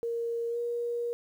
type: tone with pitch glide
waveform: sine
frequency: 466.2 to 474.6 Hz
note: A#4 to A#4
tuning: 0 to +31 cents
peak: -29 dBFS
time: 0.03-1.13 s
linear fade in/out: 0 ms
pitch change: +31 cents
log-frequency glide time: 0.49-0.58 s
effects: 10-bit